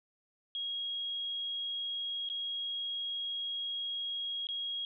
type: tone with dropouts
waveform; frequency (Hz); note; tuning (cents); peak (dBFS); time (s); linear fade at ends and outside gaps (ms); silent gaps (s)
sine; 3287; G#7; -19; -34; 0.55-4.85; 1; 2.289-2.299 / 4.47-4.488
effects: none